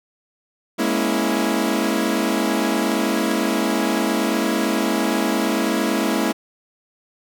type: chord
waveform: sawtooth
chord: A# half-diminished seventh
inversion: third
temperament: equal with one note detuned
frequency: 207.7 / 236.5 / 277.2 / 329.6 Hz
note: G#3 / A#3 / C#4 / E4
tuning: 0 / +25 / 0 / 0 cents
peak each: -20 / -20 / -21 / -19 dBFS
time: 0.78-6.33 s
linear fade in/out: 20 ms
effects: none